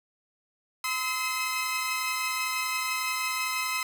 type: tone cluster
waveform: sawtooth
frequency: 1024 / 1288 / 2079 / 2570 Hz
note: C6 / E6 / C7 / E7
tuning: -38 / -41 / -12 / -45 cents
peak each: -30 dBFS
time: 0.84-3.83 s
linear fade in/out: 2 ms
effects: none